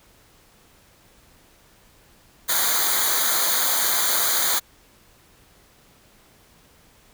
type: noise with comb filter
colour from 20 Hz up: white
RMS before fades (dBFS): -21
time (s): 2.48-4.6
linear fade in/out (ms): 20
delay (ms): 0.37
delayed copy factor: -0.95
effects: pink hiss -55 dBFS RMS until 7.13 s